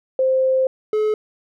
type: tone pair in turn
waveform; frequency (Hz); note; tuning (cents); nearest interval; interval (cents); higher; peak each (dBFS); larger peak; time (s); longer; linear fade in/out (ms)
sine / triangle; 523 / 428.3; C5 / A4; -1 / -47; minor third; 346; first; -14; neither; 0.19-0.67 / 0.93-1.14; first; 2
effects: none